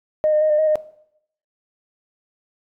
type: tone with pitch steps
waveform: sine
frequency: 616 / 608 / 620 / 603 / 625 / 613 Hz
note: D#5 / D#5 / D#5 / D5 / D#5 / D#5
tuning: -17 / -40 / -6 / +46 / +8 / -26 cents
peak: -13 dBFS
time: 0.24-0.756 s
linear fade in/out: 0 ms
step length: 86 ms
effects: noise-tail reverb RT60 0.7 s tail -18 dB re dry + tanh soft clip ceiling -9 dBFS